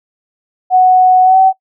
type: tone with pitch glide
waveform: sine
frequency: 740 to 761.2 Hz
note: F#5 to F#5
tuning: 0 to +49 cents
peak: -4 dBFS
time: 0.7-1.53 s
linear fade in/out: 50 ms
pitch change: +49 cents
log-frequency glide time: 1.23-1.38 s
effects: noise-tail reverb RT60 0.1 s tail -22 dB re dry